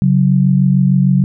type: tone pair together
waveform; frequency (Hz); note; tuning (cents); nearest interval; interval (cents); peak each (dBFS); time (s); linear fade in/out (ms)
sine; 138.59 / 185.19; C#3 / F#3; 0 / +2; perfect fourth; 502; -11; 0.02-1.24; 0
effects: none